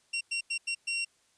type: tone bursts at uneven times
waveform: sawtooth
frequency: 2744 Hz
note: F7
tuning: 31 cents flat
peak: -26 dBFS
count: 5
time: 0.13-0.21 / 0.31-0.41 / 0.5-0.58 / 0.67-0.75 / 0.87-1.05 s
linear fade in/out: 10 ms
effects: white hiss -68 dBFS RMS until 1.37 s + resampled to 22050 Hz